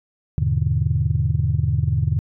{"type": "chord", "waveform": "sine", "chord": "E dominant seventh", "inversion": "none", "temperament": "just", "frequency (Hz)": [82.41, 103.01, 123.61, 148.33], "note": ["E2", "G#2", "B2", "D3"], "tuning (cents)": [0, -14, 2, 18], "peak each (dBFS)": [-22, -22, -22, -22], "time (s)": [0.38, 2.19], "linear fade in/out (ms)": 0, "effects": ["tanh soft clip ceiling -7 dBFS"]}